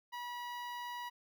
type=tone with notch filter; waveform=sawtooth; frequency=969 Hz; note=B5; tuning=33 cents flat; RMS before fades=-43 dBFS; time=0.12-1.1 s; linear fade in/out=20 ms; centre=8300 Hz; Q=0.59; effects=none

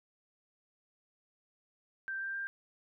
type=tone with pitch steps; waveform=sine; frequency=1568 / 1578.9 / 1589.9 Hz; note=G6 / G6 / G6; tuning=0 / +12 / +24 cents; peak=-35 dBFS; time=2.08-2.47 s; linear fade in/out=0 ms; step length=130 ms; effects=none

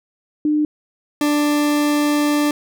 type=tone pair in turn; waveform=sine / 40% pulse; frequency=301.2 / 294.7 Hz; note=D4 / D4; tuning=+44 / +6 cents; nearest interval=unison; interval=38 cents; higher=first; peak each=-14 dBFS; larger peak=neither; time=0.45-0.65 / 1.21-2.51 s; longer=second; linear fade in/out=2 ms; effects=none

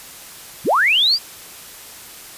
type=linear sweep; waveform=sine; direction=up; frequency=65.41 to 4978 Hz; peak=-12 dBFS; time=0.64-1.19 s; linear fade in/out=50 ms; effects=white hiss -38 dBFS RMS until 2.37 s + resampled to 32000 Hz

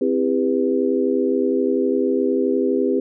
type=chord; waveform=sine; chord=C major seventh; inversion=none; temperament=equal with one note detuned; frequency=261.6 / 329.6 / 401.2 / 493.9 Hz; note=C4 / E4 / G4 / B4; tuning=0 / 0 / +40 / 0 cents; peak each=-21 / -24 / -20 / -24 dBFS; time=0.01-3 s; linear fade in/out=5 ms; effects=none

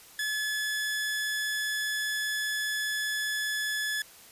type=tone; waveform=sawtooth; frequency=1715 Hz; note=A6; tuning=45 cents flat; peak=-25 dBFS; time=0.19-4.02 s; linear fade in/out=2 ms; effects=white hiss -52 dBFS RMS until 4.31 s + resampled to 32000 Hz

